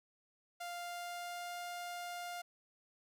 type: tone with pitch glide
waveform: sawtooth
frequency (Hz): 698.5 to 703.4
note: F5 to F5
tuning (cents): 0 to +12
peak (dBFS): -38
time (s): 0.6-2.42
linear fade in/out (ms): 10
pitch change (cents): +12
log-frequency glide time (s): 0.73-1.6
effects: none